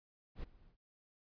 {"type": "noise with ADSR envelope", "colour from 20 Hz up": "brown", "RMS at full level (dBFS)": -40, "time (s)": [0.35, 0.77], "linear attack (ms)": 83, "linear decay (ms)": 13, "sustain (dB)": -22, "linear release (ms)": 88, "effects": ["resampled to 11025 Hz"]}